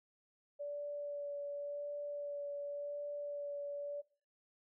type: tone with vibrato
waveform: sine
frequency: 577 Hz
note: D5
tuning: 31 cents flat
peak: -39 dBFS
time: 0.59-4.02 s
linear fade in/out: 20 ms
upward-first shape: sine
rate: 0.9 Hz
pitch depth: 12 cents each way
effects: noise-tail reverb RT60 0.4 s tail -19 dB re dry